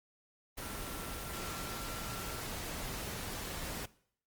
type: tone in noise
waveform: sine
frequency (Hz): 1359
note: F6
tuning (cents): -48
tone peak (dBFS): -48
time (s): 0.61-2.41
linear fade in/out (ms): 10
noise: pink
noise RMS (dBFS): -41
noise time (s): 0.57-3.86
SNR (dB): -10
effects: noise-tail reverb RT60 0.6 s tail -20 dB re dry + Opus 24 kbps